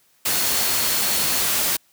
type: tone in noise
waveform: sine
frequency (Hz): 4334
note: C#8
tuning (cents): -40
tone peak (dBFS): -31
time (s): 0.3-1.42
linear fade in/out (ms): 10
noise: white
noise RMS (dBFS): -21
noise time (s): 0.25-1.77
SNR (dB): -13
effects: white hiss -60 dBFS RMS until 1.92 s + high-pass 60 Hz 12 dB/octave